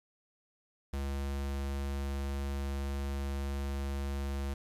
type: tone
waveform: square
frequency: 69.3 Hz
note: C#2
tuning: in tune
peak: -34 dBFS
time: 0.93-4.54 s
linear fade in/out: 5 ms
effects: resampled to 32000 Hz + 10-bit